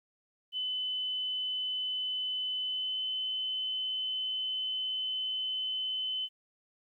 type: tone with pitch glide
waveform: sine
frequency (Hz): 3020 to 3039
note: F#7 to F#7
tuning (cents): +35 to +46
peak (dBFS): -31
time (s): 0.52-6.29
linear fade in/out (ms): 50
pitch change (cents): +11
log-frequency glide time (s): 2.63-3
effects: 12-bit